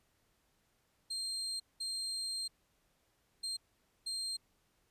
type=tone bursts at uneven times; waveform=35% pulse; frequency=4186 Hz; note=C8; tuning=in tune; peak=-35 dBFS; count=4; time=1.1-1.6 / 1.8-2.48 / 3.43-3.57 / 4.06-4.37 s; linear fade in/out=10 ms; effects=pink hiss -75 dBFS RMS until 4.9 s + resampled to 32000 Hz